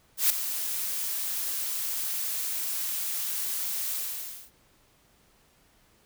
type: noise with ADSR envelope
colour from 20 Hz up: blue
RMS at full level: -20 dBFS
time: 0.17-4.51 s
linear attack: 130 ms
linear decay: 4 ms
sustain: -11 dB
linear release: 570 ms
effects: pink hiss -63 dBFS RMS until 6.05 s